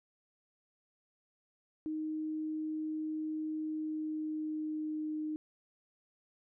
sine tone with pitch glide, 311.1 to 307.7 Hz, D#4 to D#4, 0 to -19 cents, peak -34 dBFS, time 1.86-5.36 s, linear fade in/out 0 ms, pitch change -19 cents, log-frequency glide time 3.58-5.17 s, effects none

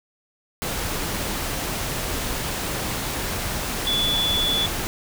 sine tone in noise, 3441 Hz, A7, 39 cents flat, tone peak -20 dBFS, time 3.87-4.66 s, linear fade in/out 0 ms, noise pink, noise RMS -27 dBFS, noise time 0.62-4.87 s, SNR +4 dB, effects none

